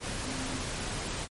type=tone in noise; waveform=sine; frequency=260.1 Hz; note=C4; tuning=10 cents flat; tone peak=-37 dBFS; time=0.23-0.64 s; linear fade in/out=50 ms; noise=pink; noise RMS=-35 dBFS; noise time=0-1.28 s; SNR=-5 dB; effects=MP3 48 kbps